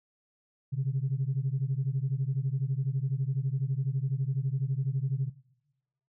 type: beating tone pair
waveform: sine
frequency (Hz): 129.2 / 141.2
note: C3 / C#3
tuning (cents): -21 / +32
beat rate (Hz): 12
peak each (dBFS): -29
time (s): 0.72-5.3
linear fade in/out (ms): 20
effects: noise-tail reverb RT60 1.0 s tail -21 dB re dry + tanh soft clip ceiling -21 dBFS